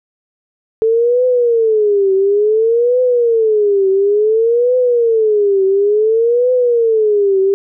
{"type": "tone with vibrato", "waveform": "sine", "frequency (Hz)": 440, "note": "A4", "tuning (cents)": 0, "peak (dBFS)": -9, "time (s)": [0.82, 7.54], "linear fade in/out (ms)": 0, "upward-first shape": "triangle", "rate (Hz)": 0.57, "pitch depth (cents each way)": 250, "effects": []}